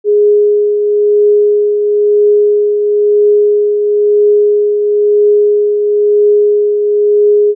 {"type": "tone with tremolo", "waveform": "sine", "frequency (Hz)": 415.3, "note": "G#4", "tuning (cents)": 0, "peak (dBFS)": -4, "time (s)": [0.04, 7.55], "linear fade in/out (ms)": 50, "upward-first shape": "triangle", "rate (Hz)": 1, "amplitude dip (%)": 45, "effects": []}